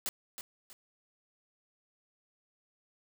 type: noise with echo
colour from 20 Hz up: white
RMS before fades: -34 dBFS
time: 0.06-0.09 s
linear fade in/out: 0 ms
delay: 320 ms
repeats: 2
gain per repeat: -9 dB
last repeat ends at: 0.73 s
effects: none